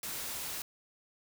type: noise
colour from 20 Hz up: white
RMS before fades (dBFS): -39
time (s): 0.03-0.62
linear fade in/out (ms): 2
effects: none